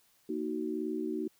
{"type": "chord", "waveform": "sine", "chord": "D# minor", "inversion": "second", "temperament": "just", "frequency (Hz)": [233.3, 311.1, 373.4], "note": ["A#3", "D#4", "F#4"], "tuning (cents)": [2, 0, 16], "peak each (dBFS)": [-38, -35, -36], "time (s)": [0.29, 1.28], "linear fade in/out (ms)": 5, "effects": ["white hiss -68 dBFS RMS until 1.39 s"]}